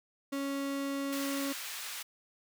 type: tone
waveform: 35% pulse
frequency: 277.2 Hz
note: C#4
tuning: in tune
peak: -31 dBFS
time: 0.32-1.53 s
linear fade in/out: 10 ms
type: high-pass noise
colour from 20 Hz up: pink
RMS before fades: -41 dBFS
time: 1.12-2.03 s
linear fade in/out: 10 ms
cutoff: 1600 Hz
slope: 12 dB/octave
effects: none